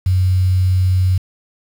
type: tone with quantisation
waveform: sine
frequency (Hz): 92.5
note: F#2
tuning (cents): 0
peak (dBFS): -11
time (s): 0.06-1.18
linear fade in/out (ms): 5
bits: 6
effects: none